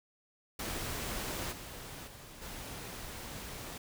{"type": "noise with level steps", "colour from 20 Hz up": "pink", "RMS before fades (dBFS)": [-38, -46, -51, -44], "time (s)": [0.59, 3.78], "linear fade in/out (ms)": 5, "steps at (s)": [1.51, 2.06, 2.41], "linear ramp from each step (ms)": 20, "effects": []}